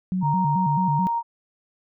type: tone with vibrato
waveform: sine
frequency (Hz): 164.81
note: E3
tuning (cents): 0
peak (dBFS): -21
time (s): 0.12-1.07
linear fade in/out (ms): 0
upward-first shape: square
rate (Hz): 4.6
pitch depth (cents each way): 200
type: tone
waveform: sine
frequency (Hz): 932.3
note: A#5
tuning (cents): 0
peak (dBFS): -21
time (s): 0.21-1.23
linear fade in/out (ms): 50
effects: none

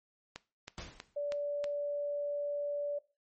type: click train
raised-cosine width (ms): 0.2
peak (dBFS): -24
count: 5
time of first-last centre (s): 0.36-1.642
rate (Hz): 3.12
type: noise with exponential decay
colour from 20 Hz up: pink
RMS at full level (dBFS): -40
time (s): 0.78-1.17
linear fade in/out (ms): 0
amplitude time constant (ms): 83
type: tone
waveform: sine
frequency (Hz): 579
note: D5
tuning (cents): -25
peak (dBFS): -32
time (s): 1.16-2.99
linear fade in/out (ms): 10
effects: noise-tail reverb RT60 0.3 s tail -18 dB re dry + MP3 32 kbps

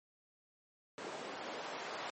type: noise with band-pass filter sweep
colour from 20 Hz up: white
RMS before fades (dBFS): -44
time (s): 0.98-2.1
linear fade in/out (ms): 0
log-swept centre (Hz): 430 to 760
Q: 0.97
effects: high-pass 150 Hz 12 dB/octave + MP3 32 kbps

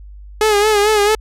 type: tone with vibrato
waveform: sawtooth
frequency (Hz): 420.2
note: G#4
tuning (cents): +20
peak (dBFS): -7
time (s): 0.41-1.15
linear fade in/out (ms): 2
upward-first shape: sine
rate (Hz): 4.5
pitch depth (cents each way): 63
effects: added 50 Hz sine -33 dBFS peak until 1.2 s + low-pass 12000 Hz 12 dB/octave

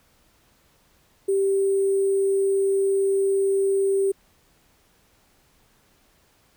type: tone with sample-and-hold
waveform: sine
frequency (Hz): 391.2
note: G4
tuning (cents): -4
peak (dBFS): -18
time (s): 1.28-4.12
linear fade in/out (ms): 10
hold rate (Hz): 8820
effects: pink hiss -61 dBFS RMS until 6.56 s

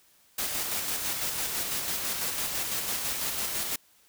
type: noise with tremolo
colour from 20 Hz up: white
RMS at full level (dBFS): -30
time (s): 0.38-3.76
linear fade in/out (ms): 5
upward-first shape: square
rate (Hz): 6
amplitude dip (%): 30
effects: white hiss -62 dBFS RMS until 4.08 s

